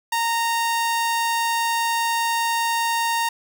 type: tone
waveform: sawtooth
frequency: 925 Hz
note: A#5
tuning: 14 cents flat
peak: -16 dBFS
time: 0.12-3.29 s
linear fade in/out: 5 ms
effects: none